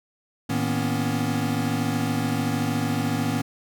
square tone cluster, 110.7 / 158 / 237.7 / 251.3 / 279.1 Hz, A2 / D#3 / A#3 / B3 / C#4, +11 / +27 / +34 / +30 / +12 cents, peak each -30 dBFS, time 0.49-3.42 s, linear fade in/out 10 ms, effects none

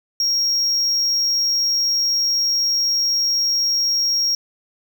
triangle tone, 5588 Hz, F8, in tune, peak -15 dBFS, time 0.2-4.35 s, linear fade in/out 2 ms, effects none

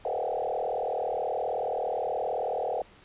sine tone with frequency modulation, 622.3 Hz, D#5, in tune, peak -27 dBFS, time 0.05-2.82 s, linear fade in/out 2 ms, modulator 38.8 Hz, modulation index 4.5, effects pink hiss -55 dBFS RMS until 3.04 s + resampled to 8000 Hz

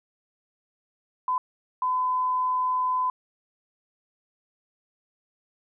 sine tone bursts at uneven times, 1012 Hz, B5, 42 cents sharp, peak -22 dBFS, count 2, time 1.28-1.38 / 1.82-3.1 s, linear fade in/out 2 ms, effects none

